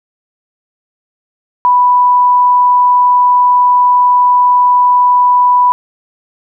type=tone; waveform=sine; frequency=987.8 Hz; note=B5; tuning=in tune; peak=-5 dBFS; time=1.65-5.72 s; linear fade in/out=0 ms; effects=none